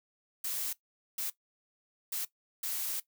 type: noise bursts at uneven times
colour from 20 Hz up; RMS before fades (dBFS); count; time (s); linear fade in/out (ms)
blue; -35; 4; 0.44-0.73 / 1.18-1.3 / 2.12-2.25 / 2.63-3; 5
effects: noise-tail reverb RT60 0.1 s tail -17 dB re dry